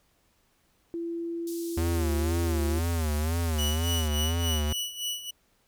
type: tone with pitch glide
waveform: sine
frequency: 337.3 to 340.2 Hz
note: E4 to F4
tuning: +40 to -45 cents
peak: -30 dBFS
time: 0.94-2.79 s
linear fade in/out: 0 ms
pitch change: +15 cents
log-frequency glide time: 1.74-2.03 s
type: band-pass noise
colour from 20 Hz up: white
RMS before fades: -44 dBFS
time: 1.47-4.08 s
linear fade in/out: 2 ms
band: 4100 to 14000 Hz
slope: 24 dB/octave
type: tone with vibrato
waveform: square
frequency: 79.6 Hz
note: D#2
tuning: 40 cents sharp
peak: -26 dBFS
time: 1.77-4.73 s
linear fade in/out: 5 ms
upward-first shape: sine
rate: 2 Hz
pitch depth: 120 cents each way
type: tone with tremolo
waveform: sawtooth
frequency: 2947 Hz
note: F#7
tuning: 8 cents flat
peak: -25 dBFS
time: 3.58-5.31 s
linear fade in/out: 10 ms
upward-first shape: sine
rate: 3.5 Hz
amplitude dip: 75%
effects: pink hiss -68 dBFS RMS until 5.67 s